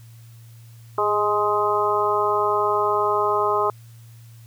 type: harmonic tone with a mistuned harmonic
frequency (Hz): 209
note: G#3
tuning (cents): +11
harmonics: 2 / 3 / 4 / 5 / 6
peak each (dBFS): -23 / -27 / -26 / -23 / -24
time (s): 0.98-3.7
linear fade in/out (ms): 2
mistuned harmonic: 2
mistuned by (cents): -17
effects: added 115 Hz sine -42 dBFS peak until 4.46 s + white hiss -56 dBFS RMS until 4.46 s